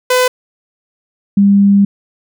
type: tone pair in turn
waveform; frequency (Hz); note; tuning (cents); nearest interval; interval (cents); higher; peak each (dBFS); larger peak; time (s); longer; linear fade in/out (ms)
sawtooth / sine; 504 / 200; B4 / G3; +35 / +35; octave + major third; 1600; first; -5; neither; 0.1-0.28 / 1.37-1.85; second; 5
effects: none